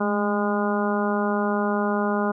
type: harmonic tone with a mistuned harmonic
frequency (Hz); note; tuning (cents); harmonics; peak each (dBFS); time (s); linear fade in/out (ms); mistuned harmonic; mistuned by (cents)
205; G#3; -22; 1 / 2 / 3 / 4 / 5 / 6 / 7; -24 / -27 / -29 / -30 / -31 / -32 / -32; 0-2.32; 10; 1; +38
effects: none